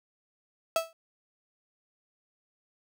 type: tone with exponential decay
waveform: 35% pulse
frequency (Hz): 655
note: E5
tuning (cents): -11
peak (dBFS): -19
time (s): 0.76-0.93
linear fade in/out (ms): 1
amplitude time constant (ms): 35
effects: none